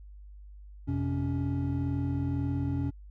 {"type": "tone cluster", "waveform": "triangle", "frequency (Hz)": [87.8, 129.8, 280.8], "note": ["F2", "C3", "C#4"], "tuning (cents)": [10, -13, 22], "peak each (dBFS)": -30, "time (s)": [0.87, 2.91], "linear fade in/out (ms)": 20, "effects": ["added 50 Hz sine -45 dBFS peak until 3.1 s"]}